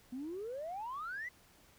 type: exponential sweep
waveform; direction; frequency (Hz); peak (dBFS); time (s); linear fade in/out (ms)
sine; up; 241.5 to 2043; -38; 0.12-1.29; 10
effects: tanh soft clip ceiling -35 dBFS + pink hiss -64 dBFS RMS until 1.78 s